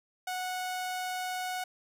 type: tone with vibrato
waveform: sawtooth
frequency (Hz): 736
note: F#5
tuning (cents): -9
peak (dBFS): -29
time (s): 0.27-1.64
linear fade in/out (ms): 5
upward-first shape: sine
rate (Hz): 20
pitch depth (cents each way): 8
effects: none